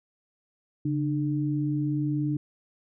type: tone pair together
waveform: sine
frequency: 141.72 / 300.3 Hz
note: C#3 / D4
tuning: +39 / +39 cents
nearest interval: octave + minor second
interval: 1300 cents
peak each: -27 dBFS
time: 0.85-2.37 s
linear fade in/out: 5 ms
effects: none